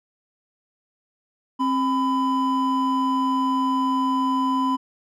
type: tone pair together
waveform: triangle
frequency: 265.7 / 1003 Hz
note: C4 / B5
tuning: +27 / +26 cents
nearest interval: octave + major seventh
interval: 2299 cents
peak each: -20 dBFS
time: 1.59-4.77 s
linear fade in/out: 20 ms
effects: none